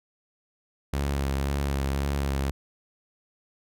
sawtooth tone with vibrato, 69.3 Hz, C#2, in tune, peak -21 dBFS, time 0.93-2.51 s, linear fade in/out 5 ms, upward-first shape sine, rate 1.9 Hz, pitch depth 28 cents each way, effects none

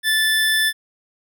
square tone pair together, 1753 / 3508 Hz, A6 / A7, -7 / -6 cents, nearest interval octave, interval 1201 cents, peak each -18 / -21 dBFS, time 0.03-0.73 s, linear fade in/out 50 ms, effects none

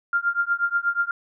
sine tone with tremolo, 1396.9 Hz, F6, in tune, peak -16 dBFS, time 0.13-1.11 s, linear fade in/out 2 ms, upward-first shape triangle, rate 8.3 Hz, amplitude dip 100%, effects none

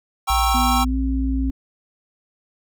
square chord, G diminished seventh, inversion none, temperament equal with one note detuned, 784 / 932.3 / 1092.8 / 1318.5 Hz, G5 / Bb5 / Db6 / Fb6, 0 / 0 / -25 / 0 cents, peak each -22 / -28 / -24 / -24 dBFS, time 0.27-0.85 s, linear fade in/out 20 ms
sine tone, 58.3 Hz, A#1, 1 cent sharp, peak -20 dBFS, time 0.3-1.5 s, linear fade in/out 0 ms
sine tone with pitch glide, 248.5 to 266.3 Hz, B3 to C4, +11 to +31 cents, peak -22 dBFS, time 0.54-1.51 s, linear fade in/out 10 ms, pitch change +120 cents, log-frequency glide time 0.78-0.97 s
effects none

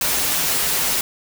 white noise with comb filter, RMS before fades -20 dBFS, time 0.01-1.01 s, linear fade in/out 2 ms, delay 9 ms, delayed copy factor -0.55, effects none

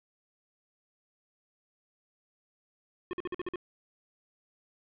square tone bursts, 360.1 Hz, F#4, 47 cents flat, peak -33 dBFS, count 7, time 3.11-3.558 s, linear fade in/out 0 ms, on 22 ms, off 49 ms, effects resampled to 8000 Hz + 10-bit

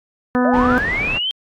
harmonic tone, 249.1 Hz, B3, 15 cents sharp, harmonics 1 / 2 / 3 / 4 / 5 / 6 / 7, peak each -15 / -20 / -25 / -25 / -26 / -28 / -29 dBFS, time 0.35-0.78 s, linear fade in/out 0 ms
sine linear sweep, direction up, 558 to 3200 Hz, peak -18 dBFS, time 0.45-1.31 s, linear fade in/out 0 ms
pink low-pass noise, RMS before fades -26 dBFS, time 0.53-1.19 s, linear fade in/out 20 ms, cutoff 2100 Hz, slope 12 dB/octave
effects AAC 64 kbps

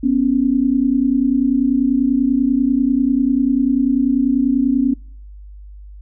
sine tone pair together, 247 / 277.2 Hz, B3 / C#4, 0 / 0 cents, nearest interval major second, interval 200 cents, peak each -16 / -15 dBFS, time 0.03-4.94 s, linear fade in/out 10 ms, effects noise-tail reverb RT60 0.5 s tail -26 dB re dry + added 50 Hz sine -34 dBFS peak until 6.01 s

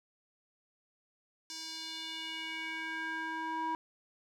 square tone with band-pass filter sweep, 322 Hz, E4, 41 cents flat, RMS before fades -39 dBFS, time 1.5-3.75 s, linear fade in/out 0 ms, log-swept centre 5500 to 970 Hz, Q 2.8, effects none

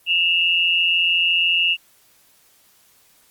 sine tone pair together, 2681 / 2855 Hz, E7 / F7, +29 / +37 cents, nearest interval minor second, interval 108 cents, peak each -18 dBFS, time 0.06-1.77 s, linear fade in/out 50 ms, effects white hiss -56 dBFS RMS until 3.3 s + Opus 32 kbps

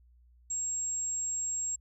sine tone, 7560 Hz, A#8, 23 cents sharp, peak -28 dBFS, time 0.5-1.76 s, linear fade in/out 10 ms, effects tanh soft clip ceiling -30 dBFS + added 60 Hz sine -58 dBFS peak until 1.8 s

